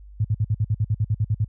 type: tone bursts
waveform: sine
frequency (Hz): 106.6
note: G#2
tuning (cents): +46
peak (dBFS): -17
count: 13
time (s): 0.2-1.446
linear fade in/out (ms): 5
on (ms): 46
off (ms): 54
effects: added 50 Hz sine -41 dBFS peak until 1.48 s